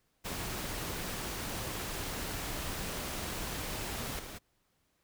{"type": "noise with level steps", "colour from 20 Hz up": "pink", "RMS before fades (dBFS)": [-38, -45], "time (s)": [0.24, 4.39], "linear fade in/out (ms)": 20, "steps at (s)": 4.19, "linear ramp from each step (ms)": 2, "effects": ["pink hiss -75 dBFS RMS until 5.03 s"]}